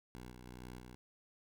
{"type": "tone with level steps", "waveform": "10% pulse", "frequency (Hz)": 61.74, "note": "B1", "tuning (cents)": 0, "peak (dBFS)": [-40, -44, -41, -39, -43], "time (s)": [0.15, 0.95], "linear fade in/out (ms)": 0, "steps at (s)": [0.3, 0.45, 0.61, 0.78], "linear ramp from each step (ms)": 20, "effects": []}